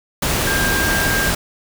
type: tone in noise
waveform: sine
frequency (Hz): 1600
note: G6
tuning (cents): +35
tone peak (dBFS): -19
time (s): 0.47-1.3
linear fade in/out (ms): 5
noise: pink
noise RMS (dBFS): -19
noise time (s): 0.22-1.35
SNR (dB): -3
effects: none